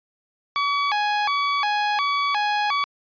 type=tone with vibrato; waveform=sawtooth; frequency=973 Hz; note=B5; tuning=26 cents flat; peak=-16 dBFS; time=0.56-2.84 s; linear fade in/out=0 ms; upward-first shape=square; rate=1.4 Hz; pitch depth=270 cents each way; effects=resampled to 11025 Hz